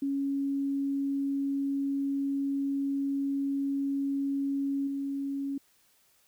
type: tone with level steps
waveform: sine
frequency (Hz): 277.2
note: C#4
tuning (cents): 0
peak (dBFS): -27 / -30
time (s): 0.02-5.58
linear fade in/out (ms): 5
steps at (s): 4.87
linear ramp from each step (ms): 5
effects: white hiss -66 dBFS RMS until 6.27 s